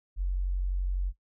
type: tone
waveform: sine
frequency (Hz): 45.92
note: F#1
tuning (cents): -12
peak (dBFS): -26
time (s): 0.16-1.13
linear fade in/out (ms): 50
effects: noise-tail reverb RT60 0.1 s tail -18 dB re dry